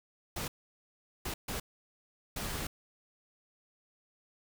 pink noise bursts at uneven times, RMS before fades -37 dBFS, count 4, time 0.36-0.48 / 1.25-1.34 / 1.48-1.6 / 2.36-2.67 s, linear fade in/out 5 ms, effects none

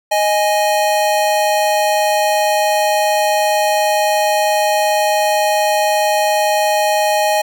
square tone pair together, 622.2 / 830.6 Hz, D#5 / G#5, 0 / 0 cents, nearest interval perfect fourth, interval 500 cents, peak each -16 / -16 dBFS, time 0.11-7.42 s, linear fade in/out 10 ms, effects none

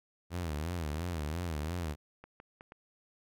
sawtooth tone with vibrato, 81.1 Hz, E2, 28 cents flat, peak -30 dBFS, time 0.3-1.96 s, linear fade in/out 50 ms, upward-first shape sine, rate 2.9 Hz, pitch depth 170 cents each way
clicks, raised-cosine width 0.5 ms, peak -34 dBFS, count 4, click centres 2.24 / 2.401 / 2.609 / 2.721 s
effects none

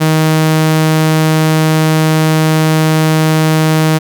sawtooth tone, 157.4 Hz, D#3, 20 cents sharp, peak -4 dBFS, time 0-3.99 s, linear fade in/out 20 ms, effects none

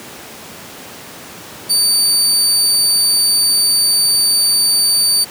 25% pulse tone, 4595 Hz, D8, 39 cents flat, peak -6 dBFS, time 1.69-5.25 s, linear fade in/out 20 ms, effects pink hiss -33 dBFS RMS until 5.3 s + high-pass 150 Hz 12 dB/octave

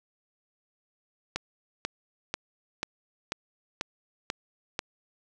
click train, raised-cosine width 0.2 ms, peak -12 dBFS, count 8, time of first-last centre 1.36-4.791 s, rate 2.04 Hz, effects none

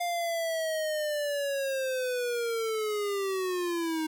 square linear sweep, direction down, 704 to 311.1 Hz, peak -29 dBFS, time 0-4.07 s, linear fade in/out 10 ms, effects none

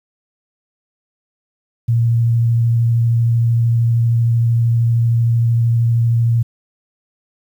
sine tone with vibrato, 116.54 Hz, A#2, in tune, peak -11 dBFS, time 1.88-6.43 s, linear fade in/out 10 ms, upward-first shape square, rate 13 Hz, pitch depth 10 cents each way, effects 8-bit

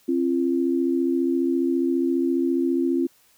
sine tone pair together, 267 / 341.7 Hz, C4 / F4, +35 / -38 cents, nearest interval major third, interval 427 cents, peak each -22 dBFS, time 0.08-3.07 s, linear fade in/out 10 ms, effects white hiss -59 dBFS RMS until 3.37 s

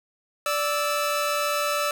sawtooth tone pair together, 586 / 1316.6 Hz, D5 / E6, -4 / -3 cents, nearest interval octave + major second, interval 1401 cents, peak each -22 dBFS, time 0.46-1.91 s, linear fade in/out 2 ms, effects none

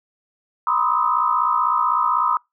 sine tone cluster, 971 / 1035 / 1230 / 1286 Hz, B5 / C6 / D#6 / E6, -30 / -19 / -20 / -43 cents, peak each -22 dBFS, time 0.67-2.37 s, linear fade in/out 2 ms, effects noise-tail reverb RT60 0.2 s tail -26 dB re dry

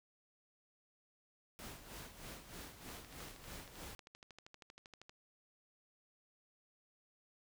pink noise with tremolo, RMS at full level -49 dBFS, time 1.59-3.95 s, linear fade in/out 0 ms, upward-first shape sine, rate 3.2 Hz, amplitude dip 65%
click train, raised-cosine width 0.2 ms, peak -37 dBFS, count 29, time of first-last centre 2.89-5.095 s, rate 12.7 Hz
effects none

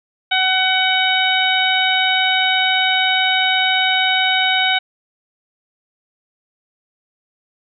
harmonic tone, 751 Hz, F#5, 26 cents sharp, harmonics 1 / 2 / 3 / 4 / 5, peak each -20 / -20 / -20 / -20 / -20 dBFS, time 0.31-4.79 s, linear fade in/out 10 ms, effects none

